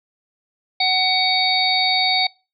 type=harmonic tone; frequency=750 Hz; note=F#5; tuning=23 cents sharp; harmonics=1 / 3 / 5 / 6; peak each=-21 / -21 / -21 / -21 dBFS; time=0.8-2.27 s; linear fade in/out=5 ms; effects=noise-tail reverb RT60 0.3 s tail -24 dB re dry